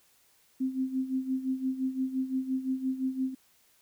sine tone with tremolo, 261.6 Hz, C4, in tune, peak -25 dBFS, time 0.6-3.35 s, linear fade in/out 10 ms, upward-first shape sine, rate 5.8 Hz, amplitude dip 75%, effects white hiss -65 dBFS RMS until 3.81 s

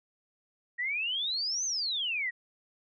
sine exponential two-way sweep, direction up then down, 1872 to 6390 to 1872 Hz, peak -29 dBFS, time 0.78-2.31 s, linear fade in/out 20 ms, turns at 1.65 s, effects none

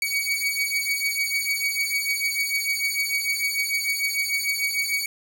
sawtooth beating tone pair, 2251 / 2257.7 Hz, C#7 / C#7, +26 / +31 cents, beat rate 6.7 Hz, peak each -22 / -23 dBFS, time 0.02-5.06 s, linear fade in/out 2 ms, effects 8-bit

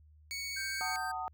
20% pulse tone with vibrato, 2229 Hz, C#7, 9 cents sharp, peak -32 dBFS, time 0.31-0.96 s, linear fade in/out 0 ms, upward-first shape sine, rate 15 Hz, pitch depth 8 cents each way
square tone, 1568 Hz, G6, in tune, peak -39 dBFS, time 0.56-1.12 s, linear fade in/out 10 ms
sine chord, D# diminished, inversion first, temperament just, 746.7 / 896 / 1244.5 Hz, F#5 / A5 / D#6, +16 / +31 / 0 cents, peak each -38 / -40 / -40 dBFS, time 0.81-1.28 s, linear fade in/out 0 ms
effects added 76 Hz sine -57 dBFS peak until 1.33 s

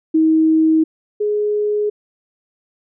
sine tone pair in turn, 317.8 / 418.2 Hz, D#4 / G#4, +37 / +12 cents, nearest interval perfect fourth, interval 475 cents, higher second, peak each -10 / -15 dBFS, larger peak first, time 0.14-0.84 / 1.2-1.9 s, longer neither, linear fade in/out 10 ms, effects none

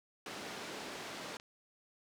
pink band-pass noise, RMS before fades -45 dBFS, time 0.26-1.37 s, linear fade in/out 2 ms, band 260 to 5900 Hz, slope 12 dB/octave
click, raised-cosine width 0.2 ms, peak -34 dBFS, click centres 1.399 s
effects none

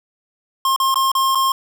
square tone with dropouts, 1068 Hz, C6, 35 cents sharp, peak -15 dBFS, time 0.65-1.52 s, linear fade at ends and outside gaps 2 ms, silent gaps 0.762-0.8 / 0.943-0.957 / 1.117-1.151 / 1.349-1.354 s, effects none

